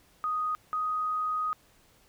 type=tone pair in turn; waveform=sine; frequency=1244.5 / 1249.5 Hz; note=D#6 / D#6; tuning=0 / +7 cents; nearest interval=unison; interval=7 cents; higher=second; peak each=-27 dBFS; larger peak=neither; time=0.24-0.55 / 0.73-1.53 s; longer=second; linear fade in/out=0 ms; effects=pink hiss -62 dBFS RMS until 2.08 s